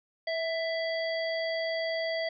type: harmonic tone with a mistuned harmonic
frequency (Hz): 663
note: E5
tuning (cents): +10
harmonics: 1 / 3 / 5 / 7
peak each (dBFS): -30 / -35 / -42 / -40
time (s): 0.27-2.29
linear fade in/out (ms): 5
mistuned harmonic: 1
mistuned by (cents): -26
effects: none